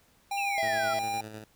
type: tone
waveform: square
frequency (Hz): 800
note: G5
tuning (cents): +35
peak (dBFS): -30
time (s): 0.31-1.21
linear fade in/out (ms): 5
type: exponential sweep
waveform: sine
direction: down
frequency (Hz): 2761 to 1318.5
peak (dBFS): -31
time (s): 0.37-0.94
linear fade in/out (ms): 10
type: harmonic tone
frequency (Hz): 659.3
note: E5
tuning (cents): 0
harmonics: 1 / 3 / 5 / 7 / 8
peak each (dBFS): -30 / -40 / -44 / -47 / -48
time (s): 0.58-0.99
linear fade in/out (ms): 0
type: tone with tremolo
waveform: 10% pulse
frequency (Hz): 107.9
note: A2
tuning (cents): -33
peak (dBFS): -31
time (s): 0.63-1.44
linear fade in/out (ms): 0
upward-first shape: square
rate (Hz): 9.9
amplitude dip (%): 40
effects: pink hiss -64 dBFS RMS until 1.55 s